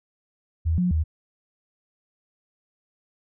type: tone with pitch steps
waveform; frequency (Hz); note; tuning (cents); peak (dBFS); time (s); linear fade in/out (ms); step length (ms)
sine; 81.3 / 178.8 / 78.8; E2 / F3 / D#2; -23 / +41 / +23; -19; 0.65-1.04; 20; 130
effects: none